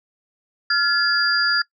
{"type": "tone cluster", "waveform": "sine", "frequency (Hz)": [1393, 1707, 4801], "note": ["F6", "G#6", "D8"], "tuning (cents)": [-5, 47, 37], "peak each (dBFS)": -20, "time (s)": [0.7, 1.62], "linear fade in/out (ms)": 5, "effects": ["noise-tail reverb RT60 0.1 s tail -23 dB re dry"]}